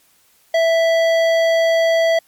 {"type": "tone with hard clipping", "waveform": "sine", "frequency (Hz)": 659.3, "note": "E5", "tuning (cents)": 0, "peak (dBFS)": -14, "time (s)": [0.54, 2.19], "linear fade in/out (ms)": 5, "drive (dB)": 13, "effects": ["white hiss -56 dBFS RMS until 2.27 s", "MP3 96 kbps"]}